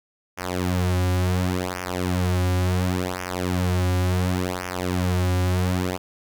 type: tone with flanger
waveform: sawtooth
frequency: 90.9 Hz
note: F#2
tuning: 30 cents flat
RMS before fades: -23 dBFS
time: 0.37-5.98 s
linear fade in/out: 20 ms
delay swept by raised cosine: 0.24 to 4.64 ms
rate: 0.7 Hz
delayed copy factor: -0.9
effects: none